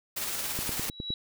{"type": "noise with tremolo", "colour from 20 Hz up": "white", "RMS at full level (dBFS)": -32, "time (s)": [0.16, 0.9], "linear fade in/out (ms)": 10, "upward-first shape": "square", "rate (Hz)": 18, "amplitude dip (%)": 25}
{"type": "click train", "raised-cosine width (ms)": 3, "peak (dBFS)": -22, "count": 6, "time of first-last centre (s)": [0.59, 1.104], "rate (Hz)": 9.72}
{"type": "tone with exponential growth", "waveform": "sine", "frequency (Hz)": 3900, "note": "B7", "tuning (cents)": -23, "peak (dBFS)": -28, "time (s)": [0.72, 1.14], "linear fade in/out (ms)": 2, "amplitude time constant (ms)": 90}
{"effects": []}